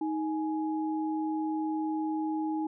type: tone pair together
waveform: sine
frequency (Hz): 314.1 / 837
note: D#4 / G#5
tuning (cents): +16 / +13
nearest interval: octave + perfect fourth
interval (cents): 1697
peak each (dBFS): -29 / -36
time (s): 0.01-2.67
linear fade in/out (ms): 5
effects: none